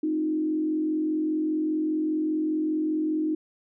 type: tone with frequency modulation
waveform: sine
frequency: 311.1 Hz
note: D#4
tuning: in tune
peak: -23 dBFS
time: 0.03-3.35 s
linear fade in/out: 5 ms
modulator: 45 Hz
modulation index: 0.53
effects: none